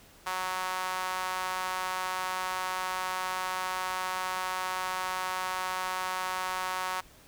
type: tone with high-pass filter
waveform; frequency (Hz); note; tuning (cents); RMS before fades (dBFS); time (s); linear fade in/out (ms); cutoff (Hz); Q
sawtooth; 185; F#3; 0; -33; 0.26-7.01; 10; 1000; 2.3
effects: pink hiss -56 dBFS RMS until 7.27 s